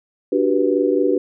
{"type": "chord", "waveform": "sine", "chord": "G major seventh", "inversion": "second", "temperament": "just", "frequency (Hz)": [294, 367.5, 392, 490], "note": ["D4", "F#4", "G4", "B4"], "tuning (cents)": [2, -12, 0, -14], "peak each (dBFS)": -20, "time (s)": [0.32, 1.18], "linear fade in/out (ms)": 5, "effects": []}